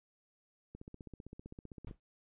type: click train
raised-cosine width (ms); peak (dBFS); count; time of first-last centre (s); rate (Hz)
3; -35; 19; 0.75-1.911; 15.5
type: noise with exponential decay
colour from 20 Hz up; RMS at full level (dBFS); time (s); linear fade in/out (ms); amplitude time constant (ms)
brown; -43; 1.87-2; 2; 28
effects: resampled to 8000 Hz